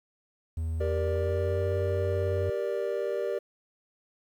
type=tone with pitch glide; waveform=triangle; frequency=81 to 91.98 Hz; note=E2 to F#2; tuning=-30 to -10 cents; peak=-26 dBFS; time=0.57-2.5 s; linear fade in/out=5 ms; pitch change=+220 cents; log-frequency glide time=0.83-1.64 s
type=chord; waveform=triangle; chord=G minor; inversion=none; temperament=just; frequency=392 / 470.4 / 588 Hz; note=G4 / Bb4 / D5; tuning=0 / +16 / +2 cents; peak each=-30 dBFS; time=0.8-3.39 s; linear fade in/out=10 ms
effects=tanh soft clip ceiling -14 dBFS + 10-bit